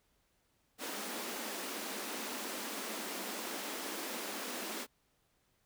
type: high-pass noise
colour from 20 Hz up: pink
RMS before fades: -41 dBFS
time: 0.78-4.87 s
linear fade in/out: 50 ms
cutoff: 200 Hz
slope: 96 dB/octave
effects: pink hiss -75 dBFS RMS until 5.65 s